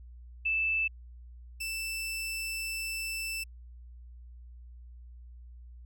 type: tone pair in turn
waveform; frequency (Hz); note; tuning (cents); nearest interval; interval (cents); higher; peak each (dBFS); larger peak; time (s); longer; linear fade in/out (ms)
sine / sawtooth; 2637 / 2655; E7 / E7; 0 / +12; unison; 12; second; -26 / -30; first; 0.45-0.88 / 1.6-3.44; second; 10
effects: added 60 Hz sine -46 dBFS peak until 5.85 s